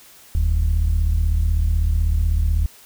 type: tone pair together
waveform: sine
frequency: 41.71 / 77.78 Hz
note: E1 / D#2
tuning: +21 / 0 cents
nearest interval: major seventh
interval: 1079 cents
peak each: -16 dBFS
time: 0.35-2.66 s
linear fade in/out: 0 ms
effects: tanh soft clip ceiling -12 dBFS + white hiss -47 dBFS RMS until 2.85 s